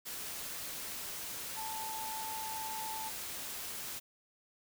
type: tone in noise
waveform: sine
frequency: 880 Hz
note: A5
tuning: in tune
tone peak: -40 dBFS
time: 1.56-3.1 s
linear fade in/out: 20 ms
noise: white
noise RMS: -42 dBFS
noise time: 0.05-4 s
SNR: -1 dB
effects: none